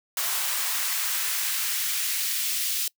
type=noise with high-pass filter sweep; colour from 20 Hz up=white; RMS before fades=-27 dBFS; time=0.17-2.88 s; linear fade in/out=2 ms; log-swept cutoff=820 to 3000 Hz; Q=0.96; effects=noise-tail reverb RT60 0.1 s tail -24 dB re dry